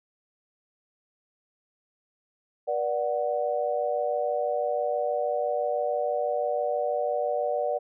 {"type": "chord", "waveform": "sine", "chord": "B minor", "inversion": "none", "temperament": "equal with one note detuned", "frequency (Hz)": [481.2, 587.3, 740], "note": ["B4", "D5", "F#5"], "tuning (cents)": [-45, 0, 0], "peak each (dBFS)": [-30, -27, -30], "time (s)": [2.67, 7.79], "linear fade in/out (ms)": 20, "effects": []}